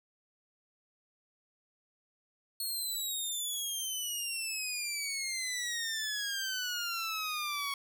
15% pulse exponential sweep, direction down, 4341 to 1108.7 Hz, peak -27 dBFS, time 2.6-7.74 s, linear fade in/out 2 ms, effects none

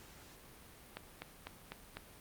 click train, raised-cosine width 0.3 ms, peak -26 dBFS, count 5, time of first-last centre 0.97-1.97 s, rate 4 Hz, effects pink hiss -57 dBFS RMS until 2.2 s + Opus 48 kbps

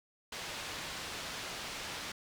white low-pass noise, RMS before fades -42 dBFS, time 0.32-2.12 s, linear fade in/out 5 ms, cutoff 4400 Hz, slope 12 dB/octave, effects none

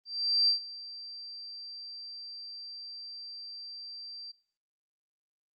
sine tone with ADSR envelope, 4699 Hz, D8, in tune, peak -21 dBFS, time 0.05-4.32 s, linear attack 430 ms, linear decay 110 ms, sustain -20 dB, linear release 13 ms, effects noise-tail reverb RT60 0.5 s tail -21 dB re dry + Opus 24 kbps

